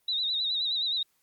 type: tone with vibrato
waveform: sine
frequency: 3833 Hz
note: A#7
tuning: 47 cents sharp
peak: -26 dBFS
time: 0.08-1.03 s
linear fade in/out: 5 ms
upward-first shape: sine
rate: 9.5 Hz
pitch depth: 79 cents each way
effects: white hiss -71 dBFS RMS until 1.22 s + Opus 32 kbps